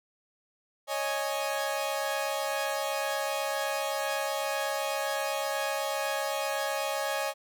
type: chord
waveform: sawtooth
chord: C# suspended second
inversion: none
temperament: equal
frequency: 554.4 / 622.3 / 830.6 Hz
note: C#5 / D#5 / G#5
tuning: 0 / 0 / 0 cents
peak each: -29 / -30 / -30 dBFS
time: 0.87-7.34 s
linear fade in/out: 50 ms
effects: none